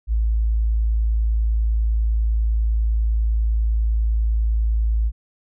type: tone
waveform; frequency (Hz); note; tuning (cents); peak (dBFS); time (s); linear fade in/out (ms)
sine; 55; A1; 0; -16; 0.07-5.12; 50
effects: none